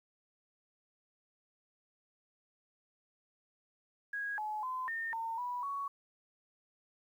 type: tone with pitch steps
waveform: sine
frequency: 1649 / 853 / 1024 / 1822 / 908 / 981 / 1118 Hz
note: G#6 / G#5 / C6 / A#6 / A#5 / B5 / C#6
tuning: -13 / +46 / -38 / -40 / -46 / -12 / +14 cents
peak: -35 dBFS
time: 4.13-5.88 s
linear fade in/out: 5 ms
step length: 250 ms
effects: 11-bit